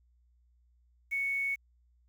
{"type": "tone with quantisation", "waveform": "sine", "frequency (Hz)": 2217, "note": "C#7", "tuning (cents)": 0, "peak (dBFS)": -29, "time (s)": [1.11, 1.56], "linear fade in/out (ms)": 20, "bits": 9, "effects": ["added 60 Hz sine -64 dBFS peak until 2.08 s"]}